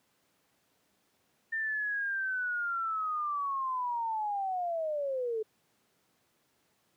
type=linear sweep; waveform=sine; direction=down; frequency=1807 to 426.5 Hz; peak=-30 dBFS; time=1.52-5.43 s; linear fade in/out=10 ms; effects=pink hiss -72 dBFS RMS until 6.96 s + high-pass 150 Hz 12 dB/octave